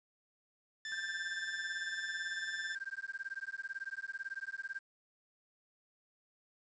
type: tone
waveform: sawtooth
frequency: 1760 Hz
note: A6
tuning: in tune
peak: -36 dBFS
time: 0.85-2.75 s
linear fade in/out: 2 ms
type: tone with tremolo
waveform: sine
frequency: 1585 Hz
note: G6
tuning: 19 cents sharp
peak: -36 dBFS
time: 0.92-4.79 s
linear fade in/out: 0 ms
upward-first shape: sine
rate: 18 Hz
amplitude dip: 100%
effects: resampled to 16000 Hz + 10-bit